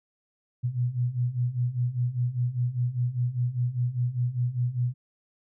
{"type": "beating tone pair", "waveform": "sine", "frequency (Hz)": [120, 125], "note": ["B2", "B2"], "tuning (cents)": [-49, 21], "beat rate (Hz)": 5, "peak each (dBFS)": [-29, -26], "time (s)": [0.63, 4.94], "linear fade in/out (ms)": 20, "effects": []}